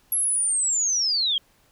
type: linear sweep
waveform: sine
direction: down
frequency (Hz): 11360 to 3136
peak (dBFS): -20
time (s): 0.12-1.38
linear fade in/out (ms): 2
effects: pink hiss -61 dBFS RMS until 1.71 s